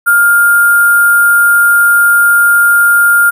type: tone with sample-and-hold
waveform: sine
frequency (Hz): 1406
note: F6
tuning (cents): +11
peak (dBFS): -4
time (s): 0.06-3.31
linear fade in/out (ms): 20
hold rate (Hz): 11025
effects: none